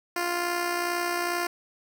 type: tone with amplitude modulation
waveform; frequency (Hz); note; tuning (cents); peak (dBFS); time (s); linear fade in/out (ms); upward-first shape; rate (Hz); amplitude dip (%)
10% pulse; 349.2; F4; 0; -16; 0.16-1.47; 5; sine; 62.3; 40
effects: none